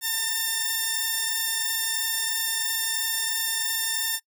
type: tone pair together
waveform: 5% pulse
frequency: 910 / 1797 Hz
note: A#5 / A6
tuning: -42 / +36 cents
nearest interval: octave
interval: 1178 cents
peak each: -22 / -14 dBFS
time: 0.01-4.2 s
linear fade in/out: 50 ms
effects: noise-tail reverb RT60 0.1 s tail -24 dB re dry